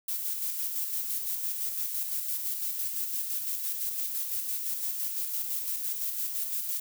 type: noise with tremolo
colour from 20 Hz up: violet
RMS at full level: -31 dBFS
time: 0.08-6.8 s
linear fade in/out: 5 ms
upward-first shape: square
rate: 5.9 Hz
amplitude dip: 35%
effects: none